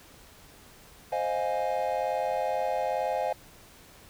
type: chord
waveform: triangle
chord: F minor seventh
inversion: second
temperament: equal with one note detuned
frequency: 523.3 / 622.3 / 704.5 / 830.6 Hz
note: C5 / Eb5 / F5 / Ab5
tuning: 0 / 0 / +15 / 0 cents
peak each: -30 dBFS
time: 1.12-3.33 s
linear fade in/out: 5 ms
effects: pink hiss -53 dBFS RMS until 4.09 s